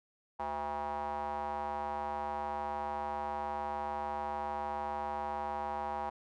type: tone with band-pass filter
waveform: square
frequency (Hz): 73.42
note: D2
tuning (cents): 0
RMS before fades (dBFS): -37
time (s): 0.39-6.1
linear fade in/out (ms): 10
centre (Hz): 870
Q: 6
effects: none